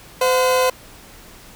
30% pulse tone pair together, 511.9 / 724 Hz, C5 / F#5, -38 / -38 cents, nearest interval tritone, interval 600 cents, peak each -12 / -22 dBFS, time 0.21-0.7 s, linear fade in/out 5 ms, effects pink hiss -43 dBFS RMS until 1.55 s

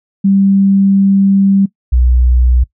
sine tone pair in turn, 196 / 61.74 Hz, G3 / B1, 0 / 0 cents, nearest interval octave + minor sixth, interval 2000 cents, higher first, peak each -6 dBFS, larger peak neither, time 0.24-1.66 / 1.92-2.64 s, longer first, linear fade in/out 10 ms, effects noise-tail reverb RT60 0.1 s tail -20 dB re dry

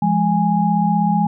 sine tone cluster, 172.4 / 208.4 / 828 Hz, F3 / G#3 / G#5, -22 / +6 / -5 cents, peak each -18 dBFS, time 0.02-1.27 s, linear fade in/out 5 ms, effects none

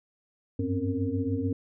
sine tone cluster, 95.1 / 101.9 / 256.6 / 272.7 / 460.8 Hz, F#2 / G#2 / C4 / C#4 / A#4, +48 / -32 / -34 / -28 / -20 cents, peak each -33 / -33 / -33 / -30 / -35 dBFS, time 0.59-1.53 s, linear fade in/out 5 ms, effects none

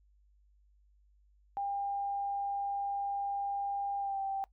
sine tone with pitch glide, 800 to 781.7 Hz, G5 to G5, +35 to -5 cents, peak -32 dBFS, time 1.57-4.44 s, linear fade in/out 0 ms, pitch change -40 cents, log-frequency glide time 3.99-4.2 s, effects noise-tail reverb RT60 0.1 s tail -21 dB re dry + added 50 Hz sine -63 dBFS peak until 4.52 s

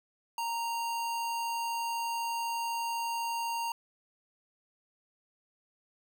square tone, 928 Hz, A#5, 8 cents flat, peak -32 dBFS, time 0.38-3.72 s, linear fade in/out 2 ms, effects none

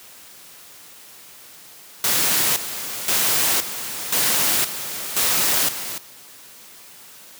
white noise with tremolo, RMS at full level -19 dBFS, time 2.04-5.98 s, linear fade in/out 2 ms, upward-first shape square, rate 0.96 Hz, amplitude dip 70%, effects white hiss -44 dBFS RMS until 7.39 s + high-pass 100 Hz 12 dB/octave

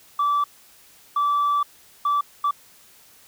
sine tone bursts at uneven times, 1159 Hz, D6, 23 cents flat, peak -16 dBFS, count 4, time 0.19-0.44 / 1.16-1.63 / 2.05-2.21 / 2.44-2.51 s, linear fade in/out 5 ms, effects tanh soft clip ceiling -16 dBFS + white hiss -52 dBFS RMS until 3.27 s

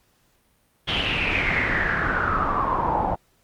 pink noise with low-pass filter sweep, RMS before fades -23 dBFS, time 0.87-3.16 s, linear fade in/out 20 ms, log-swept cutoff 3200 to 790 Hz, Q 7.3, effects pink hiss -64 dBFS RMS until 3.43 s + Opus 48 kbps

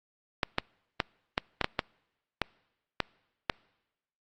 clicks, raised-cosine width 0.3 ms, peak -9 dBFS, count 10, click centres 0.432 / 0.584 / 1.002 / 1.379 / 1.613 / 1.644 / 1.792 / 2.417 / 3.003 / 3.498 s, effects noise-tail reverb RT60 1.0 s tail -26 dB re dry + Opus 48 kbps

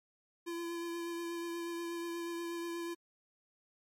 square tone with vibrato, 340 Hz, F4, 46 cents flat, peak -38 dBFS, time 0.46-2.95 s, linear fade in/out 20 ms, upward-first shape triangle, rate 8.3 Hz, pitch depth 20 cents each way, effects MP3 64 kbps

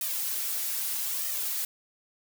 blue noise with flanger, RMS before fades -31 dBFS, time 0.01-1.65 s, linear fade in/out 2 ms, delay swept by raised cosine 1.6 to 5.7 ms, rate 0.79 Hz, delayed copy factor +0.75, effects none

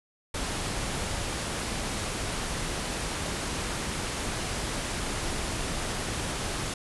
pink low-pass noise, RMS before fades -32 dBFS, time 0.34-6.74 s, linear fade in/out 5 ms, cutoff 11000 Hz, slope 96 dB/octave, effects none

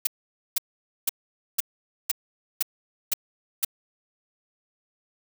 blue noise bursts, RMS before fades -22 dBFS, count 8, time 0.05-3.648 s, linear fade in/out 5 ms, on 21 ms, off 490 ms, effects none

